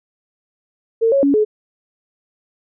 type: tone with pitch steps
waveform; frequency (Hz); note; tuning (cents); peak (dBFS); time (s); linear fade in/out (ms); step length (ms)
sine; 454 / 552 / 280.7 / 426.4; A#4 / C#5 / C#4 / G#4; -46 / -7 / +22 / +46; -11; 1.01-1.45; 20; 110
effects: none